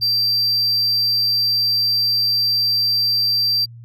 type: tone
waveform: triangle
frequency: 4699 Hz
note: D8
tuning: in tune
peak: -14 dBFS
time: 0.01-3.66 s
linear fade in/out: 20 ms
effects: added 117 Hz sine -36 dBFS peak until 3.84 s